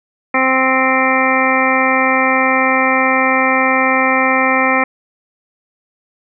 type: harmonic tone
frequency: 261.6 Hz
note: C4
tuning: in tune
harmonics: 1 / 2 / 3 / 4 / 5 / 7 / 8 / 9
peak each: -19 / -19 / -19 / -19 / -19 / -19 / -19 / -19 dBFS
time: 0.34-4.84 s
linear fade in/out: 5 ms
effects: none